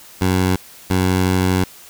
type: tone pair in turn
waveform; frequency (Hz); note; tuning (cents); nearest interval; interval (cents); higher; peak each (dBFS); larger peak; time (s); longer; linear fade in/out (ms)
15% pulse; 92.5 / 92.5; F#2 / F#2; 0 / 0; unison; 0; neither; -8; neither; 0.21-0.56 / 0.9-1.64; second; 5
effects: white hiss -42 dBFS RMS until 1.89 s